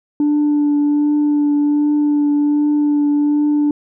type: tone with vibrato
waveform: sine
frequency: 293.7 Hz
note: D4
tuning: in tune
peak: -10 dBFS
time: 0.2-3.71 s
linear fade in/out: 2 ms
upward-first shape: triangle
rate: 1.3 Hz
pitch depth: 16 cents each way
effects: tanh soft clip ceiling -10 dBFS